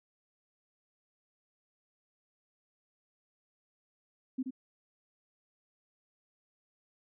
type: tone with echo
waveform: sine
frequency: 259.7 Hz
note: C4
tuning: 13 cents flat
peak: -30 dBFS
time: 4.38-4.43 s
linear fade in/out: 10 ms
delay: 78 ms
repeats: 1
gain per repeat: -5 dB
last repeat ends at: 4.508 s
effects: none